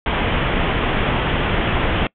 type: low-pass noise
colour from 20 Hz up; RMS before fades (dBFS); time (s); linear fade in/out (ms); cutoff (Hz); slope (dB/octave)
pink; -19; 0.06-2.07; 2; 3400; 96
effects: noise-tail reverb RT60 0.1 s tail -25 dB re dry